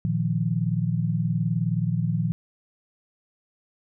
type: chord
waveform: sine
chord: Bb suspended fourth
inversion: none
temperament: equal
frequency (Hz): 116.54 / 155.56 / 174.61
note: Bb2 / Eb3 / F3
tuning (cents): 0 / 0 / 0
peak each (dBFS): -26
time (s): 0.05-2.32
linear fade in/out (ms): 0
effects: none